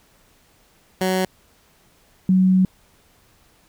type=tone pair in turn; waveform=15% pulse / sine; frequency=186.6 / 186.6 Hz; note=F#3 / F#3; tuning=+15 / +15 cents; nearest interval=unison; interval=0 cents; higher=neither; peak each=-12 / -12 dBFS; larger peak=neither; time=1.01-1.25 / 2.29-2.65 s; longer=second; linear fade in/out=2 ms; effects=pink hiss -57 dBFS RMS until 3.68 s